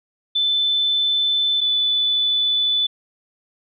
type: tone pair in turn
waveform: sine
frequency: 3520 / 3486 Hz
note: A7 / A7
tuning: 0 / -17 cents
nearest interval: unison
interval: 17 cents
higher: first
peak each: -16 dBFS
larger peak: neither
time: 0.35-1.61 / 1.61-2.87 s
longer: neither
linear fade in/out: 10 ms
effects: none